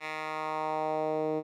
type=tone with band-pass filter sweep; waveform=10% pulse; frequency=155.56 Hz; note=D#3; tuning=in tune; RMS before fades=-32 dBFS; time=0-1.43 s; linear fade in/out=50 ms; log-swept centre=2000 to 390 Hz; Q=1.8; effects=none